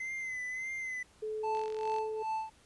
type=tone with vibrato; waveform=triangle; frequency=2047 Hz; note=C7; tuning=38 cents flat; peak=-34 dBFS; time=0-1.03 s; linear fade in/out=5 ms; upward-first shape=sine; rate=1.7 Hz; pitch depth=46 cents each way
type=tone with pitch glide; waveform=sine; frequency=431.8 to 434.8 Hz; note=A4 to A4; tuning=-33 to -21 cents; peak=-34 dBFS; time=1.22-2.23 s; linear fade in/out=10 ms; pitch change=+12 cents; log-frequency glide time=1.32-2.11 s
type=tone with tremolo; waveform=triangle; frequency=880 Hz; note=A5; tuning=in tune; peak=-29 dBFS; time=1.43-2.5 s; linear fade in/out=10 ms; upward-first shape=sine; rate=2.5 Hz; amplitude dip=90%
type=click train; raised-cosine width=0.2 ms; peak=-32 dBFS; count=21; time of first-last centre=1.55-1.985 s; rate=46 Hz
effects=pink hiss -63 dBFS RMS until 2.65 s + resampled to 24000 Hz